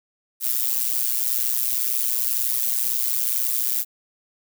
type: noise with amplitude modulation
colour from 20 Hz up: violet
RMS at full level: -19 dBFS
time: 0.4-3.85 s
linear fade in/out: 50 ms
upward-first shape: sine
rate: 122 Hz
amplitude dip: 90%
effects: none